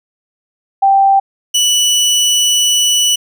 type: tone pair in turn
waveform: sine / 25% pulse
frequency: 784 / 2960 Hz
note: G5 / F#7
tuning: 0 / 0 cents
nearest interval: octave + major seventh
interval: 2300 cents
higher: second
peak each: -6 dBFS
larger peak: neither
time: 0.82-1.2 / 1.54-3.16 s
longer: second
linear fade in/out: 10 ms
effects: none